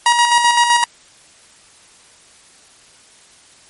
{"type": "tone with tremolo", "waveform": "sawtooth", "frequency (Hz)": 953, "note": "A#5", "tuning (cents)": 38, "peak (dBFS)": -5, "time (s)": [0.06, 0.84], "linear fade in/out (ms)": 2, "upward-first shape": "square", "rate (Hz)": 7.8, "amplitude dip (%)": 45, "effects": ["white hiss -47 dBFS RMS until 3.69 s", "MP3 48 kbps"]}